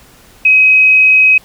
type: tone with frequency modulation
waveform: sine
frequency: 2535 Hz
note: D#7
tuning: 32 cents sharp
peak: -4 dBFS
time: 0.45-1.38 s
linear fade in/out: 5 ms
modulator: 51.8 Hz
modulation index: 0.21
effects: pink hiss -43 dBFS RMS until 1.44 s